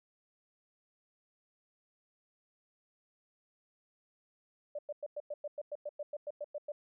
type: tone bursts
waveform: sine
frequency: 589 Hz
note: D5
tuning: 5 cents sharp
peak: -36 dBFS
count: 15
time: 4.75-6.72 s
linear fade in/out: 5 ms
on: 38 ms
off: 100 ms
effects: none